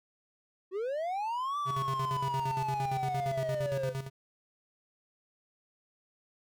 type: linear two-way sweep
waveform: triangle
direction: up then down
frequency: 357.4 to 1174.7 to 501 Hz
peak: -29 dBFS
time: 0.71-3.94 s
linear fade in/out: 50 ms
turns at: 1.58 s
type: tone with tremolo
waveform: square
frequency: 134.6 Hz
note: C3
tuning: 49 cents sharp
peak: -33 dBFS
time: 1.65-4.1 s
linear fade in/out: 50 ms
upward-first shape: square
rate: 8.7 Hz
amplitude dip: 70%
effects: none